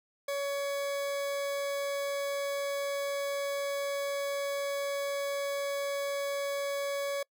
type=tone; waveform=40% pulse; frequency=562 Hz; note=C#5; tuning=24 cents sharp; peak=-30 dBFS; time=0.28-7.23 s; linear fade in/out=5 ms; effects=noise-tail reverb RT60 0.1 s tail -26 dB re dry